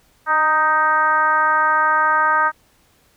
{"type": "tone with frequency modulation", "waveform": "sine", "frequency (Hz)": 1244.5, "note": "D#6", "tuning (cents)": 0, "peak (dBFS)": -13, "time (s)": [0.26, 2.52], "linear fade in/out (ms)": 50, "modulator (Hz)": 315, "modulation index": 1.3, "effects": ["pink hiss -57 dBFS RMS until 3.16 s"]}